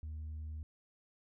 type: tone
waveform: sine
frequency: 77.5 Hz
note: D#2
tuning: 6 cents flat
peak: -38 dBFS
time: 0.03-0.63 s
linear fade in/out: 0 ms
effects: tanh soft clip ceiling -39 dBFS